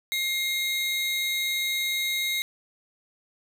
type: tone pair together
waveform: 45% pulse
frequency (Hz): 2125 / 3804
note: C7 / A#7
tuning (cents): +26 / +34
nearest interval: minor seventh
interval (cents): 1008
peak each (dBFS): -28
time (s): 0.12-2.42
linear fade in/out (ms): 0
effects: none